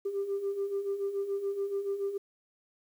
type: beating tone pair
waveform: sine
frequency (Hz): 392 / 399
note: G4 / G4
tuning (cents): 0 / +31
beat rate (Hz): 7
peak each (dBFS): -36 / -30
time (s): 0.05-2.18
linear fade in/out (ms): 10
effects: tanh soft clip ceiling -25 dBFS + 10-bit